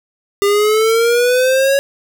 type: exponential sweep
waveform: square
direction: up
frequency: 399.8 to 558 Hz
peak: -11 dBFS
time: 0.42-1.79 s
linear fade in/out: 0 ms
effects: none